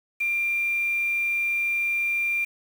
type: tone with quantisation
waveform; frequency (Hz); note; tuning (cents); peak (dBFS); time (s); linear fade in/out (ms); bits
sine; 2382; D7; +24; -22; 0.2-2.45; 10; 7
effects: none